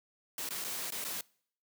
white noise with dropouts, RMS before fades -38 dBFS, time 0.38-1.21 s, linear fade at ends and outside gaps 2 ms, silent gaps 0.49-0.506 / 0.642-0.646 / 0.905-0.921 / 1.043-1.048 s, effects noise-tail reverb RT60 0.6 s tail -25 dB re dry + high-pass 150 Hz 12 dB/octave

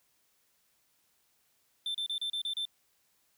triangle tone bursts, 3552 Hz, A7, 16 cents sharp, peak -30 dBFS, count 7, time 1.86-2.653 s, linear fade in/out 2 ms, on 85 ms, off 33 ms, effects white hiss -72 dBFS RMS until 3.37 s

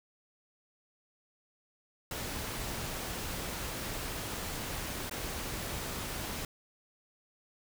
pink noise with dropouts, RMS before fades -38 dBFS, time 2.11-6.45 s, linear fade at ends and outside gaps 2 ms, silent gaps 5.096-5.111 s, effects none

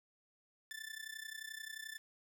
sawtooth tone with amplitude modulation, 1760 Hz, A6, in tune, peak -38 dBFS, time 0.71-1.98 s, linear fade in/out 0 ms, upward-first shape sine, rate 31.4 Hz, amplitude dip 85%, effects none

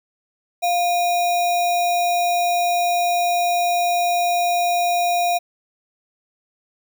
sine tone with sample-and-hold, 700 Hz, F5, 4 cents sharp, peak -16 dBFS, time 0.62-5.39 s, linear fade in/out 20 ms, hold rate 3150 Hz, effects none

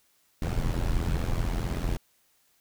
brown noise with amplitude modulation, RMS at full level -24 dBFS, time 0.42-1.97 s, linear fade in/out 2 ms, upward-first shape sine, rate 84.5 Hz, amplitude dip 80%, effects white hiss -67 dBFS RMS until 2.6 s

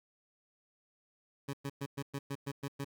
20% pulse tone bursts, 139.6 Hz, C#3, 13 cents sharp, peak -31 dBFS, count 9, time 1.48-2.846 s, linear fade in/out 10 ms, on 54 ms, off 110 ms, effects 12-bit

